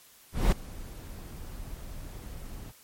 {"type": "noise with ADSR envelope", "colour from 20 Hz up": "brown", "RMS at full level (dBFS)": -19, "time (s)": [0.32, 2.72], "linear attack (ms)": 200, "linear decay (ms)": 7, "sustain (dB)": -22, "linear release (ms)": 23, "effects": ["white hiss -56 dBFS RMS until 2.83 s", "MP3 64 kbps"]}